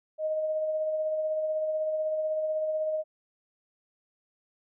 sine tone with tremolo, 623 Hz, D#5, 2 cents sharp, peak -25 dBFS, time 0.18-3.04 s, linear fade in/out 50 ms, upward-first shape sine, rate 16 Hz, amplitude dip 30%, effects none

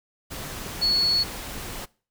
sine tone in noise, 4386 Hz, C#8, 19 cents flat, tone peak -19 dBFS, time 0.81-1.24 s, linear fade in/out 20 ms, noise pink, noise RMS -35 dBFS, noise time 0.3-1.86 s, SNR +13 dB, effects noise-tail reverb RT60 0.4 s tail -23 dB re dry

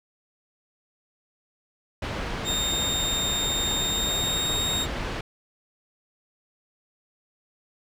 pink low-pass noise, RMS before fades -31 dBFS, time 2.02-5.21 s, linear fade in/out 5 ms, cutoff 3300 Hz, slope 12 dB/octave
30% pulse tone with pitch glide, 3681 to 3717 Hz, A#7 to A#7, -23 to -6 cents, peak -22 dBFS, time 2.44-4.87 s, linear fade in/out 50 ms, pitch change +17 cents, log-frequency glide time 3.76-4.49 s
effects none

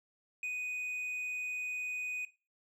triangle tone with tanh clipping, 2489 Hz, D#7, in tune, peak -36 dBFS, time 0.43-2.25 s, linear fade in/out 2 ms, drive 9 dB, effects noise-tail reverb RT60 0.3 s tail -17 dB re dry

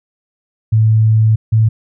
sine tone pair in turn, 110 / 110.64 Hz, A2 / A2, 0 / +10 cents, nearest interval unison, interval 10 cents, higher second, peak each -7 dBFS, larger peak neither, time 0.72-1.36 / 1.52-1.69 s, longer first, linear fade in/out 10 ms, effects none

